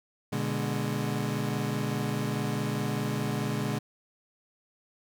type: chord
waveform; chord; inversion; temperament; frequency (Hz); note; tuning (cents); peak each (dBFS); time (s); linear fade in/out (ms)
30% pulse; G# diminished; first; equal with one note detuned; 121.98 / 146.83 / 207.7; B2 / D3 / G#3; -21 / 0 / 0; -30; 0.32-3.79; 10
effects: none